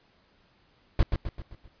brown noise with echo, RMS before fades -19 dBFS, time 0.99-1.03 s, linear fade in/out 2 ms, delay 130 ms, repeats 5, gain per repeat -6 dB, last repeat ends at 1.68 s, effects pink hiss -64 dBFS RMS until 1.8 s + resampled to 11025 Hz

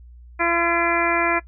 harmonic tone, 340 Hz, F4, 46 cents flat, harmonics 1 / 2 / 3 / 4 / 5 / 6 / 7, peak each -25 / -25 / -25 / -25 / -25 / -25 / -25 dBFS, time 0.39-1.4 s, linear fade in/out 20 ms, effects noise-tail reverb RT60 0.1 s tail -20 dB re dry + added 60 Hz sine -41 dBFS peak until 1.47 s

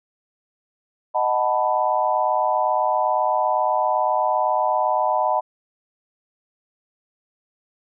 sine chord, B dominant seventh, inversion first, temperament equal, 622.3 / 740 / 880 / 987.8 Hz, D#5 / F#5 / A5 / B5, 0 / 0 / 0 / 0 cents, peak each -23 dBFS, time 1.14-5.41 s, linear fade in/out 20 ms, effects none

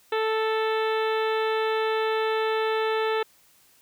harmonic tone, 440 Hz, A4, in tune, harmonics 1 / 2 / 3 / 4 / 5 / 6 / 7 / 8 / 9, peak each -24 / -30 / -32 / -34 / -39 / -38 / -42 / -40 / -44 dBFS, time 0.12-3.23 s, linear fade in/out 5 ms, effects white hiss -59 dBFS RMS until 3.81 s

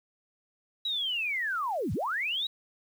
sine linear two-way sweep, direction down then up, 3920 to 73.42 to 3920 Hz, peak -28 dBFS, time 0.85-2.47 s, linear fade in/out 5 ms, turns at 1.93 s, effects 9-bit

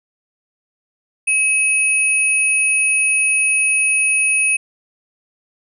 sine tone pair together, 2560 / 9610 Hz, D#7 / D9, +49 / +39 cents, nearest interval octave + major seventh, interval 2290 cents, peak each -14 / -19 dBFS, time 1.27-4.57 s, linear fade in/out 10 ms, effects none

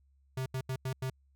square tone bursts at uneven times, 130.7 Hz, C3, 1 cent flat, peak -33 dBFS, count 5, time 0.37-0.46 / 0.54-0.61 / 0.69-0.76 / 0.85-0.93 / 1.02-1.1 s, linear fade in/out 5 ms, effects added 68 Hz sine -64 dBFS peak until 1.35 s

